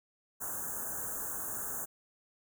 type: band-stop noise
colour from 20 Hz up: white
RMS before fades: -38 dBFS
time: 0.4-1.86 s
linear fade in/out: 20 ms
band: 1700 to 6300 Hz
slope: 96 dB/octave
effects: none